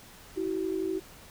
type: tone pair together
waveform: sine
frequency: 326.4 / 378.6 Hz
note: E4 / F#4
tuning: -17 / +40 cents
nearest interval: minor third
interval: 257 cents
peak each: -32 / -30 dBFS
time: 0.36-1 s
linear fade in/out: 20 ms
effects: pink hiss -51 dBFS RMS until 1.3 s